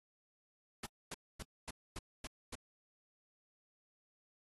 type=noise bursts; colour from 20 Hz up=pink; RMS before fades=-44 dBFS; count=7; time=0.83-2.554 s; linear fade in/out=5 ms; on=32 ms; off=250 ms; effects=AAC 32 kbps